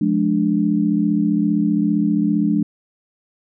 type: chord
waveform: sine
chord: D diminished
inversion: first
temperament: just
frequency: 176.2 / 211.4 / 293.7 Hz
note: F3 / Ab3 / D4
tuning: +16 / +31 / 0 cents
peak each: -21 / -18 / -19 dBFS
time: 0.01-2.63 s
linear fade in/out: 5 ms
effects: none